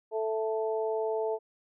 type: harmonic tone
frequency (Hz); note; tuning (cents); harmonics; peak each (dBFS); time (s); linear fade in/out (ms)
220; A3; 0; 2 / 3 / 4; -29 / -34 / -37; 0.11-1.39; 50
effects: none